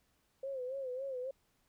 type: tone with vibrato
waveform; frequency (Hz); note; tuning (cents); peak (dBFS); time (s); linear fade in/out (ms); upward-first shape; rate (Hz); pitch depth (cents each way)
sine; 523.3; C5; 0; -37; 0.43-1.31; 5; sine; 3.6; 90
effects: pink hiss -75 dBFS RMS until 1.68 s